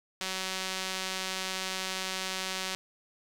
sawtooth tone with band-pass filter, 188.2 Hz, F#3, 30 cents sharp, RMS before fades -35 dBFS, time 0.21-2.75 s, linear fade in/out 0 ms, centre 4500 Hz, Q 0.78, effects 9-bit

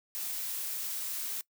blue noise, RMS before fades -36 dBFS, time 0.15-1.41 s, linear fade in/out 0 ms, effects noise-tail reverb RT60 0.1 s tail -22 dB re dry

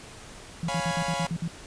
sine tone bursts, 167.1 Hz, E3, 24 cents sharp, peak -26 dBFS, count 8, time 0.63-1.478 s, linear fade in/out 2 ms, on 57 ms, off 56 ms
sawtooth chord, C# dominant seventh, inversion none, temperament equal, 554.4 / 698.5 / 830.6 / 987.8 Hz, C#5 / E#5 / G#5 / B5, 0 / 0 / 0 / 0 cents, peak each -30 dBFS, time 0.68-1.27 s, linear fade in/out 5 ms
effects pink hiss -45 dBFS RMS until 1.66 s + resampled to 22050 Hz

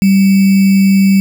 sine tone with sample-and-hold, 194.5 Hz, G3, 13 cents flat, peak -5 dBFS, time 0.02-1.2 s, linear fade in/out 0 ms, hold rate 2450 Hz, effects none

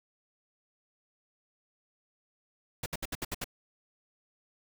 pink noise bursts, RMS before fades -35 dBFS, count 7, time 2.83-3.443 s, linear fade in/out 5 ms, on 31 ms, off 66 ms, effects none

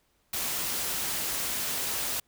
white noise, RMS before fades -31 dBFS, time 0.33-2.2 s, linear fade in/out 5 ms, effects pink hiss -70 dBFS RMS until 2.27 s

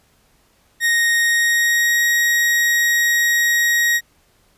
40% pulse tone with pitch glide, 1864.7 to 1887.5 Hz, A#6 to A#6, 0 to +21 cents, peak -13 dBFS, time 0.8-4.01 s, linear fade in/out 50 ms, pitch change +21 cents, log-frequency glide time 1.2-2.02 s, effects pink hiss -58 dBFS RMS until 4.57 s + resampled to 32000 Hz

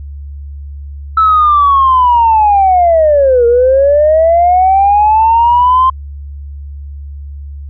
sine linear two-way sweep, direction down then up, 1318.5 to 466.2 to 1050 Hz, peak -4 dBFS, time 1.17-5.9 s, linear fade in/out 5 ms, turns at 3.46 s, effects tanh soft clip ceiling 0 dBFS + added 71 Hz sine -23 dBFS peak until 7.69 s

